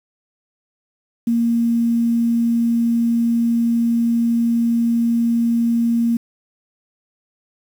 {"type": "tone with quantisation", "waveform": "sine", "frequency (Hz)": 233.1, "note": "A#3", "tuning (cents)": 0, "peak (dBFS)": -14, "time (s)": [1.27, 6.17], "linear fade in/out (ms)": 5, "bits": 7, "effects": []}